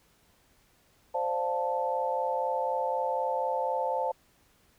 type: chord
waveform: sine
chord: D minor seventh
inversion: third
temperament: equal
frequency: 523.3 / 587.3 / 698.5 / 880 Hz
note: C5 / D5 / F5 / A5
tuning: 0 / 0 / 0 / 0 cents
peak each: -31 / -36 / -35 / -30 dBFS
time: 1.14-4.12 s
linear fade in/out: 10 ms
effects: pink hiss -65 dBFS RMS until 4.78 s